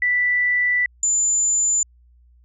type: tone pair in turn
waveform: sine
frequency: 1973 / 7080 Hz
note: B6 / A8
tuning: -2 / +10 cents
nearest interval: octave + minor seventh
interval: 2212 cents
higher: second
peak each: -16 dBFS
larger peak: neither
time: 0.02-0.86 / 1.03-1.83 s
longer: first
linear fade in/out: 2 ms
effects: added 60 Hz sine -50 dBFS peak until 2.44 s